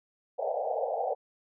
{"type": "band-pass noise", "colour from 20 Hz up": "pink", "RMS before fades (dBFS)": -31, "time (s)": [0.38, 1.15], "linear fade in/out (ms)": 20, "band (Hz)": [470, 820], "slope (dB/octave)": 96, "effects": []}